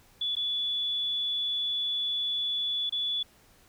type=tone with dropouts; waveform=sine; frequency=3436 Hz; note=A7; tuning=42 cents flat; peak=-27 dBFS; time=0.21-3.23 s; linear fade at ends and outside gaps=5 ms; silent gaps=0.354-0.366 / 2.896-2.923 s; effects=pink hiss -60 dBFS RMS until 3.68 s